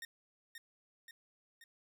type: tone with echo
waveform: sawtooth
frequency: 1839 Hz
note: A#6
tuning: 24 cents flat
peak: -40 dBFS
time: 0.02-0.05 s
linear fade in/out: 2 ms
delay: 530 ms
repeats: 3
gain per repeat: -4 dB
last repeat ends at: 1.64 s
effects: none